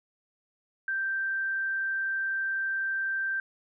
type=tone; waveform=sine; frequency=1568 Hz; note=G6; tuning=in tune; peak=-27 dBFS; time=0.88-3.4 s; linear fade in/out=2 ms; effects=none